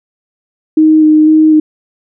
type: tone with vibrato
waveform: sine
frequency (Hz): 310.3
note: D#4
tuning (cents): -5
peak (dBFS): -3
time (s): 0.77-1.6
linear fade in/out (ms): 5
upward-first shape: square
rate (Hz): 2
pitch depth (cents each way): 12
effects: none